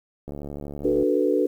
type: click train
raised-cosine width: 2 ms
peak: -22 dBFS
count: 55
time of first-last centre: 0.28-1.028 s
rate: 72.2 Hz
type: chord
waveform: sine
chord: B minor seventh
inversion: first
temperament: equal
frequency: 293.7 / 370 / 440 / 493.9 Hz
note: D4 / F#4 / A4 / B4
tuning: 0 / 0 / 0 / 0 cents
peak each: -24 dBFS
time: 0.84-1.47 s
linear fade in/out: 10 ms
effects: 9-bit